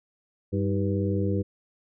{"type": "harmonic tone with a mistuned harmonic", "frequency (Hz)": 98, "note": "G2", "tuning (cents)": 0, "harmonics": [1, 2, 3, 4, 5], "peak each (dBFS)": [-26, -29, -31, -32, -33], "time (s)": [0.52, 1.43], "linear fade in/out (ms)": 20, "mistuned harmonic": 3, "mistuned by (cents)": 100, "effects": []}